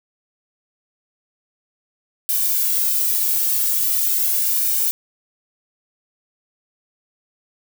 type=noise with flanger; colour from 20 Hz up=violet; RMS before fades=-19 dBFS; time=2.29-4.91 s; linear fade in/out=0 ms; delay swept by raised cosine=1.5 to 2 ms; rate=0.41 Hz; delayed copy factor=-0.7; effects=none